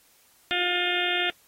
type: harmonic tone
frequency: 355.2 Hz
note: F4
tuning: 29 cents sharp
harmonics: 1 / 2 / 4 / 5 / 6 / 7 / 8 / 9 / 10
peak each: -32 / -32 / -32 / -32 / -32 / -32 / -32 / -32 / -32 dBFS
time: 0.51-1.3 s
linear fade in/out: 0 ms
effects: white hiss -60 dBFS RMS until 1.47 s + AAC 48 kbps